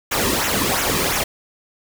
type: noise with flanger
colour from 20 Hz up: pink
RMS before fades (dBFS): -20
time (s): 0.11-1.24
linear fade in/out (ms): 10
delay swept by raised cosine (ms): 0.21 to 1.41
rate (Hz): 2.9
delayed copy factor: -0.65
effects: none